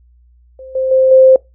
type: tone with level steps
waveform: sine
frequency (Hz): 523.3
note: C5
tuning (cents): 0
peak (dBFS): -30 / -13 / -7 / -3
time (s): 0.59-1.36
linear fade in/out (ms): 2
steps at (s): 0.75 / 0.91 / 1.11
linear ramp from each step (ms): 5
effects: noise-tail reverb RT60 0.2 s tail -23 dB re dry + added 60 Hz sine -45 dBFS peak until 1.54 s